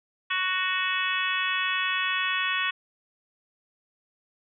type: harmonic tone with a mistuned harmonic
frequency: 370.9 Hz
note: F#4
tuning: 4 cents sharp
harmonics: 3 / 4 / 5 / 6 / 7 / 8 / 9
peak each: -31 / -32 / -30 / -36 / -30 / -35 / -34 dBFS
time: 0.3-2.71 s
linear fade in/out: 10 ms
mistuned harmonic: 9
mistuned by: +18 cents
effects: none